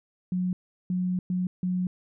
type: tone bursts at uneven times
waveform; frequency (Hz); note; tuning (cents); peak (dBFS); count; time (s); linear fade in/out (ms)
sine; 181.9; F#3; -29; -24; 4; 0.32-0.53 / 0.9-1.19 / 1.3-1.47 / 1.63-1.87; 2
effects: none